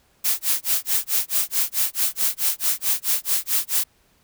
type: noise with tremolo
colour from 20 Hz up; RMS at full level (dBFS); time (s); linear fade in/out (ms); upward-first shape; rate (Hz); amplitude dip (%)
blue; -19; 0.24-3.84; 10; sine; 4.6; 100
effects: pink hiss -61 dBFS RMS until 4.23 s